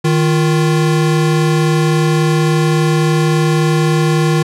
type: tone pair together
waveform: square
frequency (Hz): 155.84 / 349.1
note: D#3 / F4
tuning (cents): +3 / -1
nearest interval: octave + major second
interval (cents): 1396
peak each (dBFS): -12 / -18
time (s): 0.04-4.43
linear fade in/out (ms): 10
effects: low-pass 10000 Hz 12 dB/octave